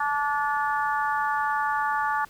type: harmonic tone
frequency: 289.6 Hz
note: D4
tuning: 24 cents flat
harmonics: 3 / 4 / 5 / 6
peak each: -26 / -28 / -30 / -32 dBFS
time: 0-2.25 s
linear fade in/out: 5 ms
effects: pink hiss -53 dBFS RMS until 2.29 s